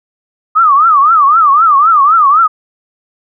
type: tone with vibrato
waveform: sine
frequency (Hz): 1218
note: D#6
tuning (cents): -37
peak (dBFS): -4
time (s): 0.55-2.48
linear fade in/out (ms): 20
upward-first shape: triangle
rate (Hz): 3.9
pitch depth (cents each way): 220
effects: none